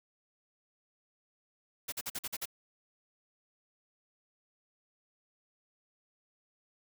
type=noise bursts; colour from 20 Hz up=white; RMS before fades=-37 dBFS; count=7; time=1.88-2.457 s; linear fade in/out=10 ms; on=43 ms; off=46 ms; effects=none